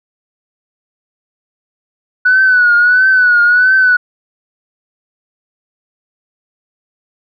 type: tone with vibrato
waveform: sine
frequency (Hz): 1480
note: F#6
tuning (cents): 0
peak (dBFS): -5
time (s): 2.25-3.97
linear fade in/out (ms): 10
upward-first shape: triangle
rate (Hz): 1.5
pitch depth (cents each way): 80
effects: tanh soft clip ceiling -1 dBFS

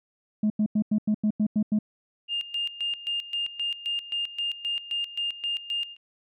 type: tone bursts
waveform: sine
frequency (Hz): 212.5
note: G#3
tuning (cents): +40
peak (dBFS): -18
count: 9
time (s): 0.43-1.789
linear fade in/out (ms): 5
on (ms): 71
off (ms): 90
type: tone with tremolo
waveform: sine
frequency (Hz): 2815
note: F7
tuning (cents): +13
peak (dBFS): -25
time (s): 2.28-5.97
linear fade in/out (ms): 50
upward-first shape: square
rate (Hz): 3.8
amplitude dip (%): 80
effects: tanh soft clip ceiling -18 dBFS

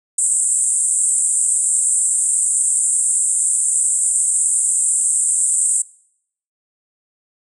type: band-pass noise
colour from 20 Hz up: white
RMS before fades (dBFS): -17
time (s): 0.18-5.82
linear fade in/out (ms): 5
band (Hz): 7600 to 9200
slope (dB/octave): 96
effects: noise-tail reverb RT60 0.7 s tail -22 dB re dry

